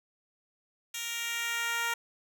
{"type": "tone with high-pass filter sweep", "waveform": "10% pulse", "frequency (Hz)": 466.7, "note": "A#4", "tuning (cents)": 2, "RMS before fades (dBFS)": -33, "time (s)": [0.94, 1.94], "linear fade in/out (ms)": 5, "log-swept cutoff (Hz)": [3600, 960], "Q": 1, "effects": []}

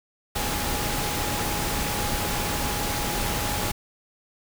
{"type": "tone in noise", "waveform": "sine", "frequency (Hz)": 830.6, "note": "G#5", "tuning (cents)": 0, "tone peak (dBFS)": -34, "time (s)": [0.35, 3.72], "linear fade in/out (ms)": 10, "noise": "pink", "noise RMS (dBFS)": -27, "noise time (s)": [0.35, 3.72], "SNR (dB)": -10, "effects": []}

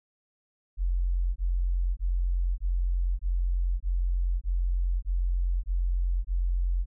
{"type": "tone bursts", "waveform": "sine", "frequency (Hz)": 44.32, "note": "F1", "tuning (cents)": 26, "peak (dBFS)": -23, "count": 10, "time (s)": [0.77, 6.859], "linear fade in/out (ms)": 50, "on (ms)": 590, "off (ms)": 21, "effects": []}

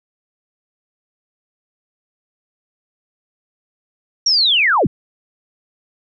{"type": "linear sweep", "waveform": "sine", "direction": "down", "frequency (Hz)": [5700, 82.41], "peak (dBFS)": -11, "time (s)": [4.26, 4.87], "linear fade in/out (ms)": 5, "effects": []}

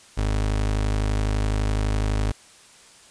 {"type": "tone", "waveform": "30% pulse", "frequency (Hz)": 51.91, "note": "G#1", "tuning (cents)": 0, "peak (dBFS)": -18, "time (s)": [0.17, 2.32], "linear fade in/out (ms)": 10, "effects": ["white hiss -50 dBFS RMS until 3.1 s", "resampled to 22050 Hz"]}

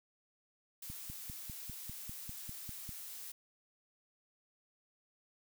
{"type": "noise", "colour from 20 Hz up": "blue", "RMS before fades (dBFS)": -47, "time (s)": [0.82, 3.32], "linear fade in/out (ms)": 5}
{"type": "click train", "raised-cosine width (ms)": 5, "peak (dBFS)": -34, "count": 11, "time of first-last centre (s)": [0.9, 2.892], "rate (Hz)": 5.02}
{"effects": []}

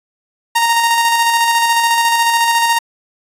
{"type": "tone with tremolo", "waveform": "sawtooth", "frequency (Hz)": 929, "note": "A#5", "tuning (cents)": -6, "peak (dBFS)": -6, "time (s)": [0.55, 2.79], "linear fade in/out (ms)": 10, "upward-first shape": "square", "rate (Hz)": 14, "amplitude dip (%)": 30, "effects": ["resampled to 32000 Hz"]}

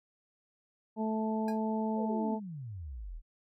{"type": "harmonic tone", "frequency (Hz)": 219, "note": "A3", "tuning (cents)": -8, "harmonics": [1, 2, 3, 4], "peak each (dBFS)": [-31, -38, -40, -38], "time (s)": [0.96, 2.4], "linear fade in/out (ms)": 50}
{"type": "tone with exponential decay", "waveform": "25% pulse", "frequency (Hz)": 818, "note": "G#5", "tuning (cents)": -26, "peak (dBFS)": -35, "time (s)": [1.48, 1.6], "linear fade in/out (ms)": 2, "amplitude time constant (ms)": 25}
{"type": "exponential sweep", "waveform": "sine", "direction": "down", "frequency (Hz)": [576, 34.65], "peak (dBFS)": -39, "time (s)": [1.95, 3.22], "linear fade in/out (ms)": 50}
{"effects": []}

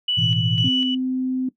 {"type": "tone with tremolo", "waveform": "sine", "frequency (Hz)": 2960, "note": "F#7", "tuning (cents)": 0, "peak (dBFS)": -18, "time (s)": [0.08, 0.95], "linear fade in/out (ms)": 5, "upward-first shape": "square", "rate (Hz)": 2, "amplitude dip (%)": 40}
{"type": "chord", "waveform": "sine", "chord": "A suspended second", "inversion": "none", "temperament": "just", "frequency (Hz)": [110, 123.75, 165], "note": ["A2", "B2", "E3"], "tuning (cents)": [0, 4, 2], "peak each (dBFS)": -23, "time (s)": [0.17, 0.69], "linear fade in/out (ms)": 20}
{"type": "tone", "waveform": "sine", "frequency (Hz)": 257.7, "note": "C4", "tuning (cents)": -26, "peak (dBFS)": -20, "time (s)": [0.64, 1.49], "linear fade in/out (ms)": 5}
{"effects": ["noise-tail reverb RT60 0.1 s tail -17 dB re dry", "tanh soft clip ceiling -7 dBFS"]}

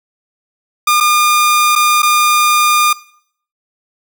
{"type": "tone with dropouts", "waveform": "sawtooth", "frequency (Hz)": 1210, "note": "D#6", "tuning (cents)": -49, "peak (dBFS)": -5, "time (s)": [0.87, 2.93], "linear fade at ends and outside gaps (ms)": 5, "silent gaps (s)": [[1.003, 1.007], [1.754, 1.759], [2.021, 2.029]], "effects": ["noise-tail reverb RT60 0.6 s tail -20 dB re dry"]}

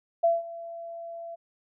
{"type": "tone with ADSR envelope", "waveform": "sine", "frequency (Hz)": 674, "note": "E5", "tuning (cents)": 38, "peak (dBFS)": -17, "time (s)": [0.23, 1.36], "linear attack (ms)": 14, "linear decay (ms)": 180, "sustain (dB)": -19, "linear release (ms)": 19, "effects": []}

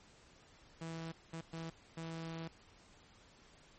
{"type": "tone bursts at uneven times", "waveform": "sawtooth", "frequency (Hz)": 163.9, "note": "E3", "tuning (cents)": -10, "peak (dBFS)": -38, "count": 4, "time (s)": [[0.81, 1.12], [1.33, 1.41], [1.53, 1.7], [1.97, 2.48]], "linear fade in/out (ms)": 5, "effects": ["pink hiss -63 dBFS RMS until 3.78 s", "MP3 32 kbps"]}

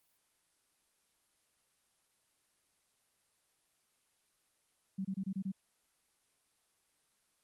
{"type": "tone bursts", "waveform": "sine", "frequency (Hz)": 191.9, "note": "G3", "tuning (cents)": -37, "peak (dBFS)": -34, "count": 6, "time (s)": [4.98, 5.519], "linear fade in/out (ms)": 10, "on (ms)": 69, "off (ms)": 25, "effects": ["white hiss -75 dBFS RMS until 7.43 s", "Opus 24 kbps"]}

